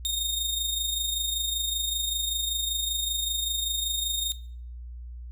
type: tone with amplitude modulation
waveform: sawtooth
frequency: 3689 Hz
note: A#7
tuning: 19 cents flat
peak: -21 dBFS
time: 0.05-4.32 s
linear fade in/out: 0 ms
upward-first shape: sine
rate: 25.2 Hz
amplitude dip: 50%
effects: noise-tail reverb RT60 0.5 s tail -18 dB re dry + added 60 Hz sine -37 dBFS peak until 5.31 s